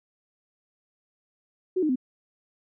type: tone with pitch steps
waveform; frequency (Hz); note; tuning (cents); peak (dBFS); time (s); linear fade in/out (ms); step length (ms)
sine; 370 / 307.6 / 255.7; F#4 / D#4 / C4; 0 / -20 / -40; -21; 1.76-1.958; 10; 66
effects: none

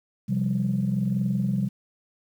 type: chord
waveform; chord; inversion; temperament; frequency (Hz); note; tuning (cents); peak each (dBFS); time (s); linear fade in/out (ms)
sine; C suspended fourth; none; equal; 130.81 / 174.61 / 196; C3 / F3 / G3; 0 / 0 / 0; -26 / -28 / -24; 0.28-1.69; 20
effects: tanh soft clip ceiling -15 dBFS + 9-bit

